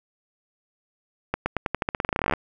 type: accelerating click train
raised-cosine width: 0.5 ms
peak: -8 dBFS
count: 22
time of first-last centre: 1.34-2.337 s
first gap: 120 ms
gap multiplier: 0.89
effects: none